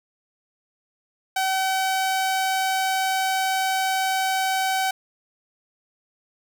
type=tone; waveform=sawtooth; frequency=762 Hz; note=G5; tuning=49 cents flat; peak=-17 dBFS; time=1.36-4.91 s; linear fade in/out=5 ms; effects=none